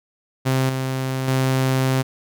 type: tone with level steps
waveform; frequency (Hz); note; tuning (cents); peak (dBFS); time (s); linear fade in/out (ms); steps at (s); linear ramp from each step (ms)
sawtooth; 131.5; C3; +9; -13 / -18 / -13; 0.45-2.03; 20; 0.69 / 1.28; 2
effects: none